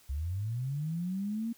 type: linear sweep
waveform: sine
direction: up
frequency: 64.3 to 234.9 Hz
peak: -31 dBFS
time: 0.09-1.53 s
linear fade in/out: 10 ms
effects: white hiss -61 dBFS RMS until 1.57 s